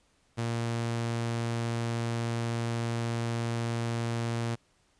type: tone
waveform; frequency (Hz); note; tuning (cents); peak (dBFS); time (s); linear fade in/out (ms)
sawtooth; 116.54; A#2; 0; -25; 0.37-4.56; 20
effects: pink hiss -68 dBFS RMS until 4.99 s + resampled to 22050 Hz